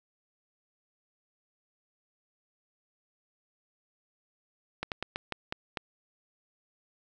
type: slowing click train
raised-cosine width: 0.3 ms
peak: -16 dBFS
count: 7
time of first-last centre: 4.83-5.772 s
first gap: 88 ms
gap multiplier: 1.23
effects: none